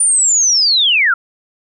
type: linear sweep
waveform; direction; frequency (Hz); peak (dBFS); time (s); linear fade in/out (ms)
sine; down; 9380 to 1318.5; -9; 0-1.14; 5
effects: none